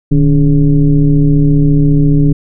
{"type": "tone with frequency modulation", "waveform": "sine", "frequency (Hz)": 151.3, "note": "D#3", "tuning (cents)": -48, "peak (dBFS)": -5, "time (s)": [0.11, 2.33], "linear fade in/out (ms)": 10, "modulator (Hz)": 134, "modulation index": 1.1, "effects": []}